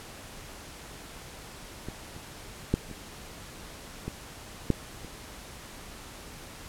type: clicks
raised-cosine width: 3 ms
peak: -22 / -30 / -10 / -28 / -20 / -9 / -30 dBFS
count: 7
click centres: 1.886 / 2.164 / 2.74 / 2.913 / 4.08 / 4.703 / 5.047 s
effects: pink hiss -45 dBFS RMS until 6.68 s + low-pass 12000 Hz 12 dB/octave